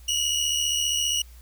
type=tone pair together; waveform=25% pulse; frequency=2861 / 2936 Hz; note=F7 / F#7; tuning=+41 / -14 cents; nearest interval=unison; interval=45 cents; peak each=-22 dBFS; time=0.08-1.22 s; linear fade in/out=5 ms; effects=added 60 Hz sine -44 dBFS peak until 1.41 s + white hiss -56 dBFS RMS until 1.41 s